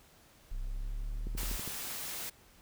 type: exponential sweep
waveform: triangle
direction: up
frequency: 31.74 to 41 Hz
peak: -32 dBFS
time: 0.51-1.57 s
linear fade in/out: 10 ms
type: click train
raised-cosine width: 3 ms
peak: -30 dBFS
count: 6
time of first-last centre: 1.27-1.677 s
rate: 12.3 Hz
type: noise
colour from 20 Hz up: white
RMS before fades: -40 dBFS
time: 1.37-2.3 s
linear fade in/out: 10 ms
effects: pink hiss -61 dBFS RMS until 2.61 s